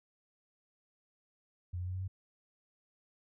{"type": "tone with pitch steps", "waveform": "sine", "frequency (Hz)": [88.7, 90.15, 91.62, 93.11, 94.63], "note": ["F2", "F#2", "F#2", "F#2", "F#2"], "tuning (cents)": [27, -45, -17, 11, 39], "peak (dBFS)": -35, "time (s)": [1.73, 2.08], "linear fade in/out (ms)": 10, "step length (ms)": 70, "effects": []}